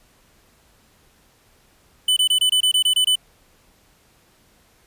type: tone bursts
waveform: square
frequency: 3000 Hz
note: F#7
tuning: 23 cents sharp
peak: -15 dBFS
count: 10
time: 2.08-3.156 s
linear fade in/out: 5 ms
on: 86 ms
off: 24 ms
effects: pink hiss -57 dBFS RMS until 4.86 s + resampled to 32000 Hz